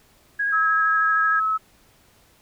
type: tone with vibrato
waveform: sine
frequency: 1646 Hz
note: G#6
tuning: 16 cents flat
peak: -20 dBFS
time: 0.39-1.4 s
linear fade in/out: 10 ms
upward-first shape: sine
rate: 13 Hz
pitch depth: 18 cents each way
type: tone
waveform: sine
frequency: 1293 Hz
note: E6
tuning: 34 cents flat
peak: -19 dBFS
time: 0.52-1.58 s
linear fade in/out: 20 ms
effects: pink hiss -57 dBFS RMS until 2.41 s